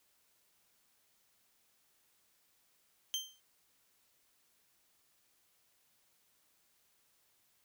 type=tone with exponential decay; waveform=30% pulse; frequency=3136 Hz; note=G7; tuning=in tune; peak=-28 dBFS; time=3.14-3.4 s; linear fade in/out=0 ms; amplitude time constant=55 ms; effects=white hiss -73 dBFS RMS until 7.64 s